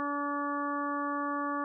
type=harmonic tone; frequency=287.3 Hz; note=D4; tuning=38 cents flat; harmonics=1 / 2 / 3 / 4 / 5 / 6; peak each=-35 / -40 / -41 / -33 / -43 / -43 dBFS; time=0-1.64 s; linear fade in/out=0 ms; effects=none